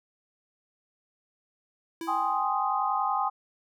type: tone with exponential decay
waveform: square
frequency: 330.7 Hz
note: E4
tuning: 6 cents sharp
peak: -33 dBFS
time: 2.01-2.66 s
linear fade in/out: 2 ms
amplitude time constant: 140 ms
type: chord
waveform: sine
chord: Ab major seventh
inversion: third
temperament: equal with one note detuned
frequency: 779.9 / 830.6 / 1046.5 / 1244.5 Hz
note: G5 / Ab5 / C6 / Eb6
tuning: -9 / 0 / 0 / 0 cents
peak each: -30 dBFS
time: 2.07-3.3 s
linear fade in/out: 20 ms
effects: none